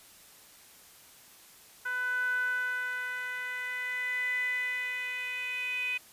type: tone with band-pass filter sweep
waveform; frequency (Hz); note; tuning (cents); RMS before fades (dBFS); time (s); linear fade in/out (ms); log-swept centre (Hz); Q
10% pulse; 499.4; B4; +19; -33; 1.85-5.98; 10; 1400 to 2500; 9.5
effects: white hiss -55 dBFS RMS until 6.12 s + resampled to 32000 Hz